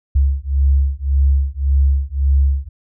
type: beating tone pair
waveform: sine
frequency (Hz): 68 / 69.8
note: C#2 / C#2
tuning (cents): -33 / +13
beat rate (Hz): 1.8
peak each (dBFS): -15 / -15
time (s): 0.15-2.69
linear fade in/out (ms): 10
effects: none